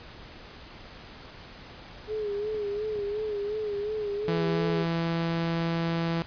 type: tone with vibrato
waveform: sine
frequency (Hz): 418.1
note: G#4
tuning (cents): +12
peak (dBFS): -28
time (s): 2.07-4.86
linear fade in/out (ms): 50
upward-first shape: sine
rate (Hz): 2.8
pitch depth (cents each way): 60
type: clicks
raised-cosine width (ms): 2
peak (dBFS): -31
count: 5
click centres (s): 2.546 / 2.96 / 2.99 / 4.38 / 4.699
type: tone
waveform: sawtooth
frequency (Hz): 166.8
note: E3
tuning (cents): +21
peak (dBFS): -22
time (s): 4.28-6.22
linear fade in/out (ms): 0
effects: pink hiss -46 dBFS RMS until 6.26 s + resampled to 11025 Hz